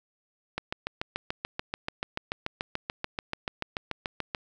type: click train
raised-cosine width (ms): 0.3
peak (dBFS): -14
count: 27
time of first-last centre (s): 0.58-4.348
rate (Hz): 6.9
effects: none